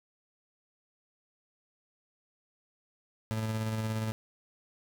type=tone with tremolo; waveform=30% pulse; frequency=110 Hz; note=A2; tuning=in tune; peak=-27 dBFS; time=3.31-4.12 s; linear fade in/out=0 ms; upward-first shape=square; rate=17 Hz; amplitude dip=25%; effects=none